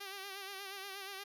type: tone with vibrato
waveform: 5% pulse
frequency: 392 Hz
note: G4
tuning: in tune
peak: -32 dBFS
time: 0-1.24 s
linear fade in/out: 10 ms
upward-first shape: sine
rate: 8.4 Hz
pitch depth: 55 cents each way
effects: none